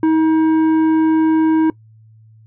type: tone with tanh clipping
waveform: sine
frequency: 317.9 Hz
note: D#4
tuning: 37 cents sharp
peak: -12 dBFS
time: 0.03-1.7 s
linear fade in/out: 2 ms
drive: 9 dB
effects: noise-tail reverb RT60 0.1 s tail -21 dB re dry + added 110 Hz sine -43 dBFS peak until 2.46 s